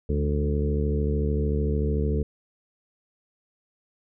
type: harmonic tone with a mistuned harmonic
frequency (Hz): 73.42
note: D2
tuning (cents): 0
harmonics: 1 / 2 / 3 / 4 / 5 / 6 / 7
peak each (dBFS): -24 / -29 / -31 / -36 / -36 / -30 / -42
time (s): 0.09-2.23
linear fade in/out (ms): 5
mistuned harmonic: 3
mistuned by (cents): -33
effects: none